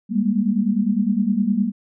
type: tone cluster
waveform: sine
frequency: 195.8 / 205.7 / 235.2 Hz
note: G3 / G#3 / A#3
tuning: -2 / -16 / +16 cents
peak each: -21 dBFS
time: 0.09-1.72 s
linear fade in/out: 50 ms
effects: none